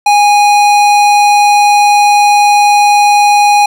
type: tone with hard clipping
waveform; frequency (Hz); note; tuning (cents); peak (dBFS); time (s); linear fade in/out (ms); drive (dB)
sine; 824; G#5; -14; -6; 0.06-3.66; 5; 17
effects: none